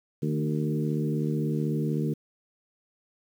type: harmonic tone with a mistuned harmonic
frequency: 76 Hz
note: D#2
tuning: 40 cents flat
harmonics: 2 / 3 / 4 / 5 / 6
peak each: -27 / -31 / -33 / -35 / -37 dBFS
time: 0.22-2.14 s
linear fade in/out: 10 ms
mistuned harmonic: 3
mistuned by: -22 cents
effects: 9-bit